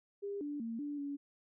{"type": "tone with pitch steps", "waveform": "sine", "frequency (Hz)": [402.3, 291.6, 228.6, 290.8, 283.7], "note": ["G4", "D4", "A#3", "D4", "C#4"], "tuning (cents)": [45, -12, -34, -17, 40], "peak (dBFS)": -37, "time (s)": [0.22, 1.17], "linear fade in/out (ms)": 20, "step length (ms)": 190, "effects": []}